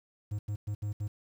triangle tone bursts at uneven times, 103.83 Hz, G#2, in tune, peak -29 dBFS, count 5, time 0.31-0.39 / 0.48-0.56 / 0.67-0.75 / 0.82-0.93 / 1-1.08 s, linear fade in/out 10 ms, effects 10-bit

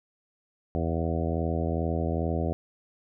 harmonic tone with a mistuned harmonic, 82.41 Hz, E2, in tune, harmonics 1 / 2 / 3 / 4 / 5 / 6 / 7 / 8 / 9, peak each -29 / -32 / -34 / -35 / -36 / -37 / -37 / -38 / -39 dBFS, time 0.75-2.53 s, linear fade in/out 0 ms, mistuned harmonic 9, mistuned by -23 cents, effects none

